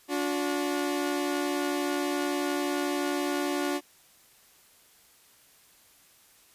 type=tone pair together; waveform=sawtooth; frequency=289.1 / 360.5 Hz; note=D4 / F#4; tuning=-27 / -45 cents; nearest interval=major third; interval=382 cents; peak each=-25 / -27 dBFS; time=0.08-3.81 s; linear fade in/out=50 ms; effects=white hiss -59 dBFS RMS until 6.54 s + resampled to 32000 Hz

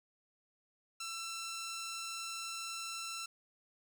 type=tone; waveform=10% pulse; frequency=1342 Hz; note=E6; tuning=31 cents sharp; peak=-32 dBFS; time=1-3.26 s; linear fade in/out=5 ms; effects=none

